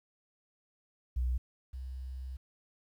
sine tone pair in turn, 62.1 / 64.75 Hz, B1 / C2, +10 / -17 cents, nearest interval minor second, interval 73 cents, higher second, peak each -27 / -38 dBFS, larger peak first, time 1.16-1.38 / 1.73-2.37 s, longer second, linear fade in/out 10 ms, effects tanh soft clip ceiling -25 dBFS + 11-bit

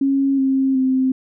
sine tone with pitch steps, 273.7 / 267.3 / 261 Hz, C#4 / C4 / C4, -22 / +37 / -4 cents, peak -14 dBFS, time 0.01-1.12 s, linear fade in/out 5 ms, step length 370 ms, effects none

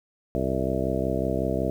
harmonic tone, 65.41 Hz, C2, in tune, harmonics 1 / 2 / 3 / 4 / 5 / 6 / 7 / 9 / 10, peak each -32 / -32 / -32 / -32 / -32 / -32 / -32 / -32 / -32 dBFS, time 0.35-1.7 s, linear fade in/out 0 ms, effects 9-bit

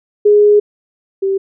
sine tone pair in turn, 415.3 / 388.6 Hz, G#4 / G4, 0 / -15 cents, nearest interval minor second, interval 115 cents, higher first, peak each -5 / -12 dBFS, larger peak first, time 0.25-0.6 / 1.22-1.38 s, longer first, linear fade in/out 10 ms, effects none

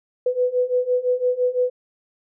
sine beating tone pair, 495 / 500.9 Hz, B4 / B4, +4 / +24 cents, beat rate 5.9 Hz, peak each -22 / -20 dBFS, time 0.26-1.7 s, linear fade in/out 5 ms, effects none

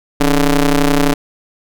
sawtooth ring-modulated tone, 146.83 Hz, D3, in tune, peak -3 dBFS, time 0.2-1.14 s, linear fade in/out 10 ms, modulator 131 Hz, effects none

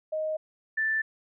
sine tone pair in turn, 624 / 1764.9 Hz, D#5 / A6, +5 / +5 cents, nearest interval octave + tritone, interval 1800 cents, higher second, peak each -27 / -24 dBFS, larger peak second, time 0.12-0.37 / 0.77-1.02 s, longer neither, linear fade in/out 10 ms, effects none

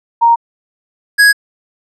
sine / square tone pair in turn, 932.3 / 1661.2 Hz, A#5 / G#6, 0 / 0 cents, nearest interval minor seventh, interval 1000 cents, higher second, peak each -5 dBFS, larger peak neither, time 0.21-0.36 / 1.18-1.33 s, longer neither, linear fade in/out 20 ms, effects low-pass 11000 Hz 12 dB/octave

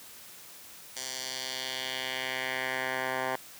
10% pulse tone with band-pass filter sweep, 130 Hz, C3, 11 cents flat, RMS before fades -34 dBFS, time 0.96-3.36 s, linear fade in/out 5 ms, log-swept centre 6200 to 1200 Hz, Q 1.6, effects white hiss -49 dBFS RMS until 3.59 s + high-pass 60 Hz 12 dB/octave

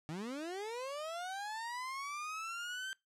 30% pulse linear sweep, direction up, 147.4 to 1568 Hz, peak -37 dBFS, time 0.09-2.93 s, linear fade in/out 0 ms, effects noise-tail reverb RT60 0.2 s tail -23 dB re dry + low-pass 9000 Hz 12 dB/octave

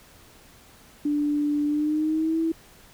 sine tone with pitch glide, 293.7 to 325.9 Hz, D4 to E4, 0 to -20 cents, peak -21 dBFS, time 1.05-2.52 s, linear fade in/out 5 ms, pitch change +180 cents, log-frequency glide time 1.66-2.4 s, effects pink hiss -52 dBFS RMS until 2.93 s

